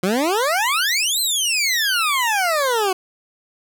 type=exponential two-way sweep; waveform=20% pulse; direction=up then down; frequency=174.1 to 4201 to 363.3 Hz; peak=-12 dBFS; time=0.03-2.93 s; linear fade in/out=5 ms; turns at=1.2 s; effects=none